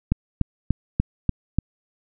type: click train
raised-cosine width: 5 ms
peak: -6 dBFS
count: 6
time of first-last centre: 0.12-1.586 s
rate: 3.41 Hz
effects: none